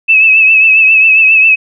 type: tone with vibrato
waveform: sine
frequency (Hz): 2600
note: E7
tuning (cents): -24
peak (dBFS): -3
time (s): 0.08-1.56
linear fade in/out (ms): 20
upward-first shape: triangle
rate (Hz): 7.4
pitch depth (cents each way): 53
effects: none